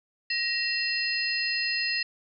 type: tone cluster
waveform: sine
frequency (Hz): 1887 / 2706 / 4236 / 5010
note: A#6 / E7 / C8 / D#8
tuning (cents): +21 / +45 / +21 / +11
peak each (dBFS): -31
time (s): 0.3-2.03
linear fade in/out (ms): 5
effects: none